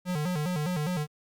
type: tone with vibrato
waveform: square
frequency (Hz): 164.81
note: E3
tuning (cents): 0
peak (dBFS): -28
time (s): 0.05-1.07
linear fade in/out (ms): 50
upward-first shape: square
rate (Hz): 4.9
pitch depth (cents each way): 160
effects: Opus 48 kbps